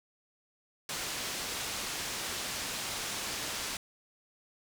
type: low-pass noise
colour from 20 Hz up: white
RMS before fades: -37 dBFS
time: 0.89-3.77 s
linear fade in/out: 2 ms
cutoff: 7000 Hz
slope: 12 dB/octave
effects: none